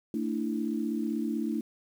sine chord, A suspended fourth, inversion none, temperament equal with one note detuned, 224.5 / 293.7 / 329.6 Hz, A3 / D4 / E4, +35 / 0 / 0 cents, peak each -31 / -33 / -34 dBFS, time 0.14-1.61 s, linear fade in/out 2 ms, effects 9-bit

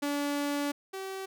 sawtooth tone pair in turn, 287.6 / 384.1 Hz, D4 / G4, -36 / -35 cents, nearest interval perfect fourth, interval 501 cents, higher second, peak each -25 / -32 dBFS, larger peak first, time 0.02-0.72 / 0.93-1.26 s, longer first, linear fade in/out 10 ms, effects none

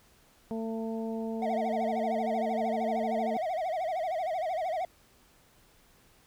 harmonic tone, 224.4 Hz, A3, 34 cents sharp, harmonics 1 / 2 / 3 / 4, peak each -33 / -37 / -41 / -47 dBFS, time 0.51-3.37 s, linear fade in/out 0 ms
triangle tone with vibrato, 688 Hz, F5, 26 cents flat, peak -27 dBFS, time 1.42-4.85 s, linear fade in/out 2 ms, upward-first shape sine, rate 13 Hz, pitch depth 180 cents each way
effects pink hiss -62 dBFS RMS until 6.26 s

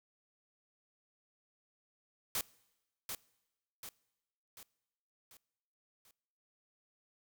white noise with echo, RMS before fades -35 dBFS, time 2.35-2.41 s, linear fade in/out 2 ms, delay 740 ms, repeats 5, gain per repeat -6 dB, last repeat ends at 6.11 s, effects noise-tail reverb RT60 1.0 s tail -23 dB re dry

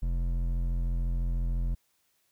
triangle tone with hard clipping, 43 Hz, F1, 26 cents flat, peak -28 dBFS, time 0.02-1.75 s, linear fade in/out 10 ms, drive 13 dB, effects white hiss -72 dBFS RMS until 2.31 s

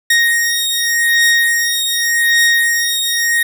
sawtooth beating tone pair, 1866 / 1866.86 Hz, A#6 / A#6, +1 / +2 cents, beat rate 0.86 Hz, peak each -11 dBFS, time 0.1-3.43 s, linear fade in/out 5 ms, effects none

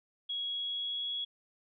sine tone with pitch glide, 3322 to 3345 Hz, G#7 to G#7, 0 to +12 cents, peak -33 dBFS, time 0.29-1.25 s, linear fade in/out 10 ms, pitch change +12 cents, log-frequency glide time 0.44-1.13 s, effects none

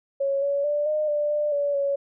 sine tone with pitch steps, 552 / 564 / 588 / 610 / 591 / 595 / 573 / 560 Hz, C#5 / C#5 / D5 / D#5 / D5 / D5 / D5 / C#5, -7 / +30 / +2 / -34 / +11 / +22 / -43 / +18 cents, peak -21 dBFS, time 0.2-1.96 s, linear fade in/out 10 ms, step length 220 ms, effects none

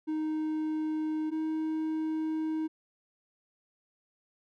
triangle tone pair in turn, 311.1 / 315.1 Hz, D#4 / D#4, 0 / +22 cents, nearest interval unison, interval 22 cents, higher second, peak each -27 dBFS, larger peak neither, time 0.07-1.31 / 1.31-2.68 s, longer second, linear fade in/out 20 ms, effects none

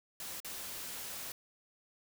white noise with dropouts, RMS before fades -43 dBFS, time 0.2-1.32 s, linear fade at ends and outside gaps 2 ms, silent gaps 0.402-0.446 s, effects none

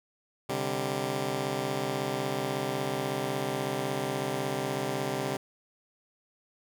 10% pulse chord, C suspended second, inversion none, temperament just, 130.81 / 147.16 / 196.22 Hz, C3 / D3 / G3, 0 / +4 / +2 cents, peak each -25 / -27 / -28 dBFS, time 0.49-5.37 s, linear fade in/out 5 ms, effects none

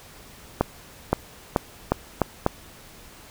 accelerating click train, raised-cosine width 1 ms, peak -4 dBFS, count 6, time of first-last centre 0.61-2.464 s, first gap 520 ms, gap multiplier 0.83, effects pink hiss -47 dBFS RMS until 3.3 s

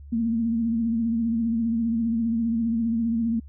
sine tone with vibrato, 229.1 Hz, A#3, 30 cents flat, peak -21 dBFS, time 0.12-3.4 s, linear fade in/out 10 ms, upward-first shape triangle, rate 15 Hz, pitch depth 59 cents each way, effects added 71 Hz sine -40 dBFS peak until 3.48 s

